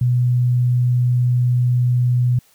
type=tone; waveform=sine; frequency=123.47 Hz; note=B2; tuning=in tune; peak=-13 dBFS; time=0.01-2.39 s; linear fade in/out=5 ms; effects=white hiss -55 dBFS RMS until 2.54 s